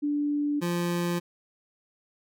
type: tone pair in turn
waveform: sine / 25% pulse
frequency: 292.1 / 173.68 Hz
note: D4 / F3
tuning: -9 / -9 cents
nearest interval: major sixth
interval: 900 cents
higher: first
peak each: -24 / -22 dBFS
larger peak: second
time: 0.02-0.61 / 0.61-1.2 s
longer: neither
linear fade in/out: 20 ms
effects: none